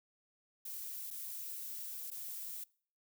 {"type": "noise with dropouts", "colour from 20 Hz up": "violet", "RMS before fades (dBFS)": -44, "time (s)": [0.65, 2.64], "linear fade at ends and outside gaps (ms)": 5, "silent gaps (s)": [[1.105, 1.11], [2.104, 2.114]], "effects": ["noise-tail reverb RT60 0.5 s tail -24 dB re dry"]}